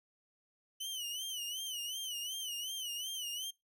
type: tone with vibrato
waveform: sawtooth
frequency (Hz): 2999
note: F#7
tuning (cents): +23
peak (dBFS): -35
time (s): 0.8-3.51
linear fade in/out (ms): 10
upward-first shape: sine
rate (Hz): 2.7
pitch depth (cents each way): 110
effects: noise-tail reverb RT60 0.2 s tail -22 dB re dry